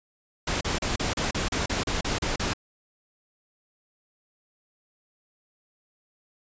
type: noise bursts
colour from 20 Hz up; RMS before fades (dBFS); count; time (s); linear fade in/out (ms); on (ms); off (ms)
pink; -27; 12; 0.47-2.535; 5; 140; 35
effects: resampled to 16000 Hz